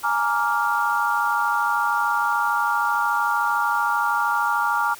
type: chord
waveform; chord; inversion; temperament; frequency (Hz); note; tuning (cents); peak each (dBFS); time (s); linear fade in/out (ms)
sine; Bb dominant seventh; third; just; 839.1 / 932.3 / 1165.4 / 1398.5; Ab5 / Bb5 / D6 / F6; +18 / 0 / -14 / +2; -26 / -24 / -25 / -23; 0.03-4.95; 20
effects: white hiss -42 dBFS RMS until 4.99 s